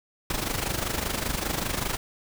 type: noise with amplitude modulation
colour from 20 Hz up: pink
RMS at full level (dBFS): -26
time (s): 0.3-1.97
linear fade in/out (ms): 2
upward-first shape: sine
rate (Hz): 25.1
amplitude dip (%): 70
effects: none

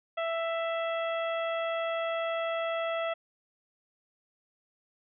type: harmonic tone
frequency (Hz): 662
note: E5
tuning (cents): +7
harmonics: 1 / 2 / 3 / 4 / 5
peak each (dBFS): -30 / -36 / -40 / -42 / -44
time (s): 0.17-3.14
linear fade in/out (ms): 10
effects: none

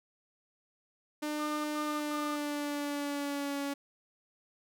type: tone with pitch glide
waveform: sawtooth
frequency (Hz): 300 to 281.5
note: D4 to C#4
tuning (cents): +37 to +27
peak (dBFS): -29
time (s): 1.22-3.74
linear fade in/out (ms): 10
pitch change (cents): -110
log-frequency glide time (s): 1.84-3.59
type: tone bursts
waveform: triangle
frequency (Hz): 1210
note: D#6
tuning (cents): -49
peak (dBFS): -35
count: 3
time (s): 1.39-2.36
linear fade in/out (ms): 5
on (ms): 250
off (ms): 110
effects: none

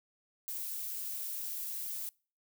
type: noise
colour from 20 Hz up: violet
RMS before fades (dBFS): -39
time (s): 0.48-2.09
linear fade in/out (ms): 0
effects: noise-tail reverb RT60 0.4 s tail -26 dB re dry

